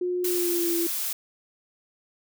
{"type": "tone with pitch glide", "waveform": "sine", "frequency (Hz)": [359, 339.2], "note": ["F4", "E4"], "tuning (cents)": [48, 50], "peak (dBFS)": -24, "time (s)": [0.01, 0.87], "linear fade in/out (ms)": 5, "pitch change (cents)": -98, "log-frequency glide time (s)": [0.25, 0.72]}
{"type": "noise", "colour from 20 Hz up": "blue", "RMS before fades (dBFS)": -29, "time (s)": [0.24, 1.13], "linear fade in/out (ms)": 5}
{"effects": []}